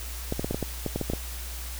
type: clicks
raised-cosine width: 2 ms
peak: -14 dBFS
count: 11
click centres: 0.324 / 0.395 / 0.445 / 0.51 / 0.545 / 0.627 / 0.863 / 0.96 / 1.013 / 1.1 / 1.135 s
effects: added 60 Hz sine -35 dBFS peak until 1.79 s + white hiss -40 dBFS RMS until 1.79 s